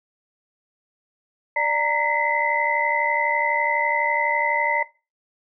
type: tone cluster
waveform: sine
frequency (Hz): 586 / 926 / 1973 / 2045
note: D5 / A#5 / B6 / C7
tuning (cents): -4 / -12 / -2 / -40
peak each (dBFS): -27 / -23 / -28 / -22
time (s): 1.56-4.83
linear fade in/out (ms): 5
effects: noise-tail reverb RT60 0.3 s tail -20 dB re dry